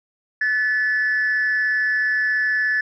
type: tone with amplitude modulation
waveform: sine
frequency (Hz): 1733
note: A6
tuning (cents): -27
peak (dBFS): -13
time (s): 0.41-2.81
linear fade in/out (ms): 5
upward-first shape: sine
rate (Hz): 217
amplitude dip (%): 65
effects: tanh soft clip ceiling -13 dBFS